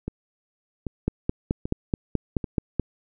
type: two click trains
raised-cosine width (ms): 3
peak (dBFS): -9 / -16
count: 9 / 4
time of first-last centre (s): 1.08-2.797 / 0.08-2.442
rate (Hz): 4.66 / 1.27
effects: none